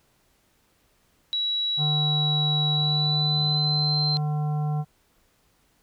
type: tone with pitch glide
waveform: sine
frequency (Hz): 3900 to 4115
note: B7 to C8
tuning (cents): -23 to -30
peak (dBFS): -23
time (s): 1.33-4.17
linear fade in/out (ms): 0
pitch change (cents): +93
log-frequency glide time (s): 2.73-3.98
type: harmonic tone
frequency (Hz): 150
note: D3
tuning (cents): +37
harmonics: 1 / 3 / 5 / 7 / 9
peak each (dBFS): -23 / -43 / -35 / -45 / -50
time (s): 1.77-4.85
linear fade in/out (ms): 50
effects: pink hiss -65 dBFS RMS until 5.82 s